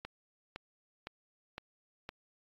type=click train; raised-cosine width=0.3 ms; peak=-25 dBFS; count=5; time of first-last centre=0.05-2.091 s; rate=1.96 Hz; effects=AAC 32 kbps